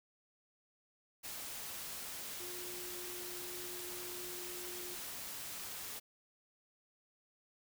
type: tone in noise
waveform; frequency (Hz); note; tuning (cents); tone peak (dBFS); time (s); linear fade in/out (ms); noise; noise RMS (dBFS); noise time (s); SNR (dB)
sine; 357.1; F4; +39; -49; 2.39-4.96; 20; white; -45; 1.23-6; -7
effects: none